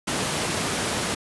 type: high-pass noise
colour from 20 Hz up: pink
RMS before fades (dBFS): -26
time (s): 0.07-1.15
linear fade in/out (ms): 10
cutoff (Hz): 130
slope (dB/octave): 12
effects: resampled to 24000 Hz